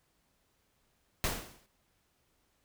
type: noise with exponential decay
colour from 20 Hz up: pink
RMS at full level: -29 dBFS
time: 1.24-1.66 s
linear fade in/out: 0 ms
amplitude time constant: 91 ms
effects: pink hiss -74 dBFS RMS until 2.64 s